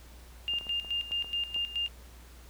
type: tone with tremolo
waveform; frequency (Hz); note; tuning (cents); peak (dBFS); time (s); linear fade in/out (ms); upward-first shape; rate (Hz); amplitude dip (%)
sine; 2808; F7; +9; -28; 0.48-1.88; 0; square; 4.7; 75
type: clicks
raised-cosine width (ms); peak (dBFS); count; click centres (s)
1; -34; 7; 0.537 / 0.611 / 0.668 / 0.847 / 1.111 / 1.245 / 1.563
effects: added 60 Hz sine -49 dBFS peak until 2.49 s + pink hiss -56 dBFS RMS until 2.49 s